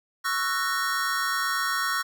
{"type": "chord", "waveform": "square", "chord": "F# dominant seventh", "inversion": "second", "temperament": "just", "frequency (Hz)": [1110, 1332, 1480, 1850], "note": ["C#6", "E6", "F#6", "A#6"], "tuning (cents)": [2, 18, 0, -14], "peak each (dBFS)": -31, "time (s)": [0.24, 2.03], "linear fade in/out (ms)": 20, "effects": []}